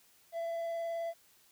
triangle tone with vibrato, 670 Hz, E5, 28 cents sharp, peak -32 dBFS, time 0.32-1.14 s, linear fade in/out 50 ms, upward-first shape square, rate 19 Hz, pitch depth 8 cents each way, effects white hiss -65 dBFS RMS until 1.51 s

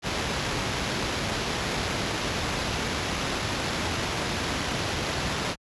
pink noise with sample-and-hold, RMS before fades -28 dBFS, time 0.02-5.56 s, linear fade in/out 50 ms, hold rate 8820 Hz, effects high-pass 60 Hz 12 dB/octave + resampled to 24000 Hz

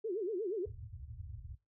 sine tone with vibrato, 398.8 Hz, G4, 30 cents sharp, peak -33 dBFS, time 0.04-0.66 s, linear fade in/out 10 ms, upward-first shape sine, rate 8.4 Hz, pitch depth 240 cents each way
pink low-pass noise, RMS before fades -44 dBFS, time 0.65-1.55 s, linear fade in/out 10 ms, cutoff 120 Hz, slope 96 dB/octave
effects noise-tail reverb RT60 0.2 s tail -17 dB re dry + high-pass 60 Hz 12 dB/octave

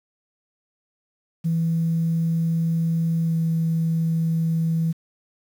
sine tone with pitch glide, 164.81 to 163.58 Hz, E3 to E3, 0 to -13 cents, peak -18 dBFS, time 1.44-4.93 s, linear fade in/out 20 ms, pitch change -13 cents, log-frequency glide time 3.25-3.34 s, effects tanh soft clip ceiling -14 dBFS + 8-bit

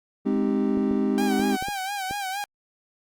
triangle chord, Ab major seventh, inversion none, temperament equal, 207.7 / 261.6 / 311.1 / 392 Hz, Ab3 / C4 / Eb4 / G4, 0 / 0 / 0 / 0 cents, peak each -23 / -23 / -27 / -26 dBFS, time 0.25-1.57 s, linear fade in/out 20 ms
clicks, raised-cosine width 2 ms, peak -21 dBFS, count 6, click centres 0.774 / 0.912 / 1.396 / 1.625 / 1.685 / 2.11 s
sawtooth tone with vibrato, 784 Hz, G5, in tune, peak -24 dBFS, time 1.18-2.44 s, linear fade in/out 0 ms, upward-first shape sine, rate 4.3 Hz, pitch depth 83 cents each way
effects Opus 48 kbps

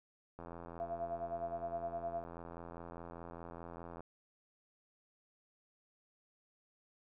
click train, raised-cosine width 1 ms, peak -34 dBFS, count 308, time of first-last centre 0.39-4.006 s, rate 84.9 Hz
sine tone with tremolo, 682 Hz, F5, 41 cents flat, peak -35 dBFS, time 0.8-2.24 s, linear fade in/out 0 ms, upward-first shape sine, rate 9.7 Hz, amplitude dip 80%
effects none

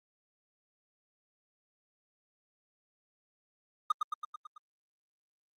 triangle tone with echo, 1228 Hz, D#6, 23 cents flat, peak -21 dBFS, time 3.9-3.92 s, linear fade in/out 5 ms, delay 110 ms, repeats 6, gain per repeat -4 dB, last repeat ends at 4.58 s, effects Opus 32 kbps

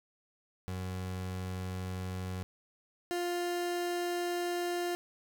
30% pulse tone pair in turn, 92.5 / 350.6 Hz, F#2 / F4, 0 / +7 cents, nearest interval octave + major seventh, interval 2307 cents, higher second, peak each -33 / -29 dBFS, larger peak second, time 0.68-2.43 / 3.11-4.95 s, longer second, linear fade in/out 0 ms, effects none

